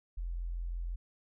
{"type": "tone", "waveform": "sine", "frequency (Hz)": 43, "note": "F1", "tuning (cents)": -26, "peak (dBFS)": -34, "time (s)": [0.17, 0.96], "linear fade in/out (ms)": 10, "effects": []}